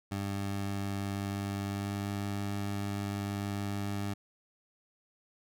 20% pulse tone with pitch glide, 99.3 to 100.74 Hz, G2 to G2, +23 to +48 cents, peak -28 dBFS, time 0.11-4.14 s, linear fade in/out 10 ms, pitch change +25 cents, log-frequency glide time 1.21-2.11 s, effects none

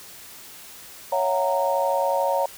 sine chord, F# dominant seventh, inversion second, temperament just, 555 / 666 / 740 / 925 Hz, C#5 / E5 / F#5 / A#5, +2 / +18 / 0 / -14 cents, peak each -23 / -28 / -28 / -24 dBFS, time 1.12-2.46 s, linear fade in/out 5 ms, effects white hiss -43 dBFS RMS until 2.57 s

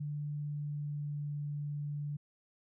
sine tone with pitch glide, 147.3 to 146.2 Hz, D3 to D3, +6 to -7 cents, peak -35 dBFS, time 0-2.17 s, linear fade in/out 10 ms, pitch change -13 cents, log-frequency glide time 0.31-1.32 s, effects none

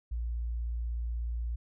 sine tone, 58.27 Hz, A#1, in tune, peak -30 dBFS, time 0.11-1.56 s, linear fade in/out 10 ms, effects tanh soft clip ceiling -26 dBFS

